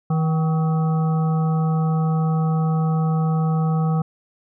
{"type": "harmonic tone with a mistuned harmonic", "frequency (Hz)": 160.1, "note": "D#3", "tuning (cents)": 50, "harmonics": [1, 3, 5, 7, 8], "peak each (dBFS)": [-17, -32, -30, -37, -35], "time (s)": [0.1, 4.02], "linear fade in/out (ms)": 5, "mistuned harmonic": 5, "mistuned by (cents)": -60, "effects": []}